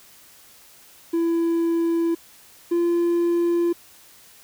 triangle tone pair in turn, 334.5 / 343.3 Hz, E4 / F4, +25 / -30 cents, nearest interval unison, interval 45 cents, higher second, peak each -16 / -15 dBFS, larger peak second, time 1.13-2.15 / 2.71-3.73 s, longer neither, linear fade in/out 10 ms, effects tanh soft clip ceiling -11 dBFS + white hiss -50 dBFS RMS until 4.43 s

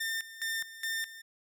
sawtooth tone with tremolo, 1804 Hz, A6, 43 cents sharp, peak -28 dBFS, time 0-1.22 s, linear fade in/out 10 ms, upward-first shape square, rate 2.4 Hz, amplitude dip 80%, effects none

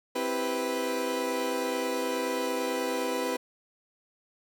30% pulse chord, C major seventh, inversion none, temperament equal, 261.6 / 329.6 / 392 / 493.9 Hz, C4 / E4 / G4 / B4, 0 / 0 / 0 / 0 cents, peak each -32 / -34 / -33 / -28 dBFS, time 0.15-3.37 s, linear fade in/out 10 ms, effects none

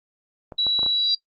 clicks, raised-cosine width 1 ms, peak -20 dBFS, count 5, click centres 0.522 / 0.667 / 0.792 / 0.831 / 0.863 s
sine tone, 3915 Hz, B7, 16 cents flat, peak -19 dBFS, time 0.58-1.15 s, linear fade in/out 10 ms
sine tone with exponential growth, 4760 Hz, D8, 22 cents sharp, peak -19 dBFS, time 0.9-1.15 s, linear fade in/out 5 ms, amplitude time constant 53 ms
effects noise-tail reverb RT60 0.1 s tail -20 dB re dry + Opus 32 kbps

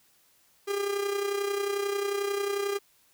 45% pulse tone with amplitude modulation, 402.1 Hz, G4, 44 cents sharp, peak -25 dBFS, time 0.67-2.79 s, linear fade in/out 20 ms, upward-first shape sine, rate 31.2 Hz, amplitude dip 55%, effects white hiss -64 dBFS RMS until 3.13 s

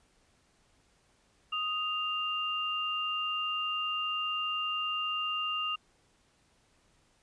sine tone pair together, 1246 / 2795 Hz, D#6 / F7, +2 / +1 cents, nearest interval octave + major second, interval 1399 cents, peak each -34 / -32 dBFS, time 1.52-5.76 s, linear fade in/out 10 ms, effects pink hiss -68 dBFS RMS until 7.22 s + resampled to 22050 Hz

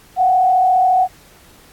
sine tone with frequency modulation, 740 Hz, F#5, in tune, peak -10 dBFS, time 0.16-1.08 s, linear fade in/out 50 ms, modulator 34.4 Hz, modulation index 0.64, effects pink hiss -47 dBFS RMS until 1.72 s + AAC 64 kbps

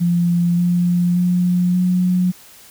sine tone with pitch steps, 173.2 / 175.82 / 178.48 / 181.18 Hz, F3 / F3 / F3 / F#3, -14 / +12 / +38 / -36 cents, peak -13 dBFS, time 0-2.32 s, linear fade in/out 20 ms, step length 580 ms, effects white hiss -44 dBFS RMS until 2.7 s

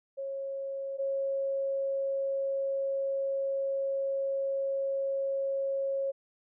sine tone pair in turn, 546 / 546 Hz, C#5 / C#5, -26 / -26 cents, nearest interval unison, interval 0 cents, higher neither, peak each -33 / -28 dBFS, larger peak second, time 0.17-0.98 / 0.98-6.12 s, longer second, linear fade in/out 20 ms, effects none

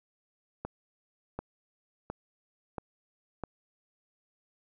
accelerating click train, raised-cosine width 1 ms, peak -21 dBFS, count 5, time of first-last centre 0.65-3.437 s, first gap 740 ms, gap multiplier 0.96, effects none

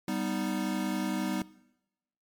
square chord, G augmented, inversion none, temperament equal, 196 / 246.9 / 311.1 Hz, G3 / B3 / D#4, 0 / 0 / 0 cents, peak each -34 / -35 / -35 dBFS, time 0.08-1.42 s, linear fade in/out 2 ms, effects noise-tail reverb RT60 0.9 s tail -20 dB re dry + MP3 96 kbps

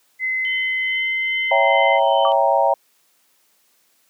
sine tone with pitch glide, 2048 to 2069 Hz, C7 to C7, -38 to -20 cents, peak -19 dBFS, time 0.19-2 s, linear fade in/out 50 ms, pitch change +18 cents, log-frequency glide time 0.88-1.06 s
sine tone with tremolo, 3057 Hz, G7, 44 cents flat, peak -26 dBFS, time 0.45-2.32 s, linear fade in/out 0 ms, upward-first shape triangle, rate 2.4 Hz, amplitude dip 60%
sine chord, C# diminished seventh, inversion none, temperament equal, 554.4 / 659.3 / 784 / 932.3 Hz, C#5 / E5 / G5 / Bb5, 0 / 0 / 0 / 0 cents, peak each -19 dBFS, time 1.51-2.74 s, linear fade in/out 5 ms
sine tone with exponential decay, 1150 Hz, D6, 37 cents flat, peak -16 dBFS, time 2.25-2.41 s, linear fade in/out 1 ms, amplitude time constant 33 ms
effects white hiss -61 dBFS RMS until 4.09 s + high-pass 200 Hz 12 dB/octave

